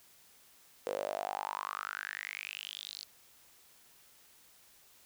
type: tone with high-pass filter sweep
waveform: sawtooth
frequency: 50 Hz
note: G1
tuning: 35 cents sharp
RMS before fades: -40 dBFS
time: 0.86-3.04 s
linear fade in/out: 5 ms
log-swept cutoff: 480 to 4500 Hz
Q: 7.1
effects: white hiss -62 dBFS RMS until 5.05 s